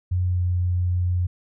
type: tone with pitch glide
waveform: sine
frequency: 90.5 to 89.36 Hz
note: F#2 to F2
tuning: -38 to +40 cents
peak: -19 dBFS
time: 0.11-1.27 s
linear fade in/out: 10 ms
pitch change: -22 cents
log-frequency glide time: 0.21-0.4 s
effects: none